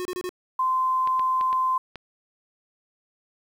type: tone bursts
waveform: square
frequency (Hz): 363.5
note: F#4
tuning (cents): -31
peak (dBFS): -29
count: 4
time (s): 0-0.292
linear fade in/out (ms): 0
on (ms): 52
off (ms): 28
type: tone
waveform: sine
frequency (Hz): 1035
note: C6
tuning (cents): -19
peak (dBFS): -20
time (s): 0.59-1.78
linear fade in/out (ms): 5
type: clicks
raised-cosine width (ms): 0.3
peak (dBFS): -21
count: 5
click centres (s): 1.074 / 1.195 / 1.411 / 1.529 / 1.957
effects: 9-bit